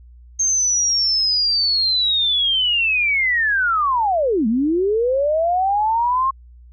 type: linear two-way sweep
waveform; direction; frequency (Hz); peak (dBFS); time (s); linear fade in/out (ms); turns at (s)
sine; down then up; 6410 to 209.4 to 1081; -15; 0.39-6.31; 10; 4.47
effects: added 60 Hz sine -41 dBFS peak until 6.72 s